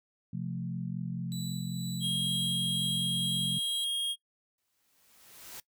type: chord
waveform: sine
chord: F major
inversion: second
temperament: equal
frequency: 130.81 / 174.61 / 220 Hz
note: C3 / F3 / A3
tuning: 0 / 0 / 0 cents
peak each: -37 / -35 / -41 dBFS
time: 0.33-3.59 s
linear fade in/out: 5 ms
type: tone with tremolo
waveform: 25% pulse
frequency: 3951 Hz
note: B7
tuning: in tune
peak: -36 dBFS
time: 1.32-3.84 s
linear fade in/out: 0 ms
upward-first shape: sine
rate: 2.1 Hz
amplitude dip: 45%
type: tone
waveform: square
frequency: 3255 Hz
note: G#7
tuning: 36 cents flat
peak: -30 dBFS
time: 2-4.16 s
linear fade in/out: 50 ms
type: noise with exponential growth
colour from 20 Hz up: white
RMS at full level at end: -43 dBFS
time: 4.58-5.6 s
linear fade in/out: 2 ms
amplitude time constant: 220 ms
effects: noise-tail reverb RT60 0.1 s tail -20 dB re dry